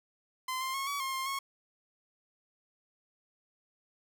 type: tone with pitch steps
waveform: sawtooth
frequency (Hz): 1032 / 1051 / 1089 / 1136 / 1069 / 1059 / 1094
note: C6 / C6 / C#6 / C#6 / C6 / C6 / C#6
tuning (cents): -24 / +7 / -31 / +42 / +37 / +21 / -23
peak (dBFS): -29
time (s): 0.48-1.39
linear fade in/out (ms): 5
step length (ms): 130
effects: none